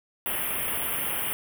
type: band-stop noise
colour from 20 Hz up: white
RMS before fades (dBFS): -29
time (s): 0.26-1.33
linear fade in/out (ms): 0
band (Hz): 3300 to 9300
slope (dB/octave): 96
effects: none